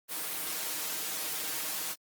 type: noise with comb filter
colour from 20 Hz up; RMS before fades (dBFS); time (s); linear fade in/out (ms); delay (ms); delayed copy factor
white; -35; 0.08-1.96; 50; 6.4; +0.9
effects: high-pass 200 Hz 12 dB/octave + Opus 32 kbps